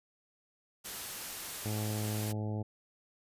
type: noise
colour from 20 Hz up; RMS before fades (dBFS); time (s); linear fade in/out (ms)
white; -41; 0.84-2.33; 20
type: harmonic tone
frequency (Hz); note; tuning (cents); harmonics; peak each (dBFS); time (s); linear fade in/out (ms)
106.6; G#2; +46; 1 / 2 / 3 / 4 / 5 / 6 / 7 / 8; -34 / -40 / -44 / -46 / -48 / -50 / -51 / -52; 1.65-2.63; 10
effects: resampled to 32000 Hz